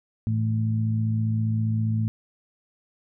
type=harmonic tone; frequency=55 Hz; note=A1; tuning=in tune; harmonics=2 / 3 / 4; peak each=-22 / -37 / -28 dBFS; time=0.27-2.08 s; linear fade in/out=0 ms; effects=none